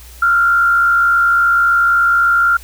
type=tone with frequency modulation; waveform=sine; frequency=1389 Hz; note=F6; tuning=10 cents flat; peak=-9 dBFS; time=0.22-2.57 s; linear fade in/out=5 ms; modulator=63.6 Hz; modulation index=0.54; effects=added 60 Hz sine -36 dBFS peak until 2.63 s + white hiss -41 dBFS RMS until 2.63 s